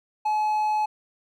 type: tone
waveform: triangle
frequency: 853 Hz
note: G#5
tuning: 46 cents sharp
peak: -19 dBFS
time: 0.25-0.86 s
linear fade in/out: 10 ms
effects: none